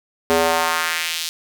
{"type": "tone with high-pass filter sweep", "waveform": "square", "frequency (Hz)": 82.41, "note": "E2", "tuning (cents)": 0, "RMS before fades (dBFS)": -20, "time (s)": [0.3, 1.29], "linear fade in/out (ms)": 0, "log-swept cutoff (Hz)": [390, 4200], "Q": 1.5, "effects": ["7-bit"]}